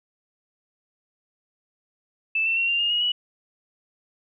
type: tone with pitch steps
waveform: sine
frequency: 2637 / 2685 / 2733 / 2783 / 2833 / 2884 / 2936 Hz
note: E7 / E7 / F7 / F7 / F7 / F#7 / F#7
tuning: 0 / +31 / -38 / -7 / +24 / -45 / -14 cents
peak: -20 dBFS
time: 2.35-3.12 s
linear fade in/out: 5 ms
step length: 110 ms
effects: none